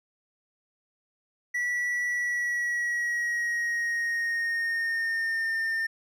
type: tone with pitch glide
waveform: triangle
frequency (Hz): 1949 to 1808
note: B6 to A6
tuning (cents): -23 to +47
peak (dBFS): -24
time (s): 1.54-5.87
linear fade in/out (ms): 10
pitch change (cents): -130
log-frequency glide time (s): 2.11-5.57
effects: none